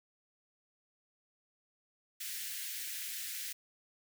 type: high-pass noise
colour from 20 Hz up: white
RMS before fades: -41 dBFS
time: 2.2-3.53 s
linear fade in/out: 10 ms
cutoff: 1600 Hz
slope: 48 dB/octave
effects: none